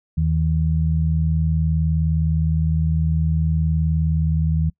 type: tone pair together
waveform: sine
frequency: 79.68 / 159.2 Hz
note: D#2 / D#3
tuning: +42 / +40 cents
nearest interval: octave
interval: 1198 cents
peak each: -19 dBFS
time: 0.17-4.7 s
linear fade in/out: 10 ms
effects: noise-tail reverb RT60 0.1 s tail -26 dB re dry